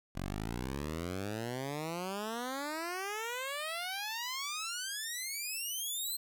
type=exponential sweep; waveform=10% pulse; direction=up; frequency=43.88 to 4186 Hz; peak=-28 dBFS; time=0.15-6.17 s; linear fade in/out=10 ms; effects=11-bit